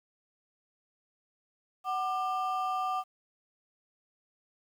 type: ring-modulated tone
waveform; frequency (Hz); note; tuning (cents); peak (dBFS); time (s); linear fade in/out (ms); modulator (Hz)
triangle; 970; B5; -31; -24; 1.84-3.04; 50; 223
effects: 10-bit